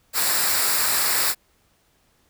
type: noise with comb filter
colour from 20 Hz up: white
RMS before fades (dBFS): -21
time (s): 0.13-1.35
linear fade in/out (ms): 50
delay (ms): 0.32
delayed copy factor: -0.6
effects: pink hiss -63 dBFS RMS until 2.29 s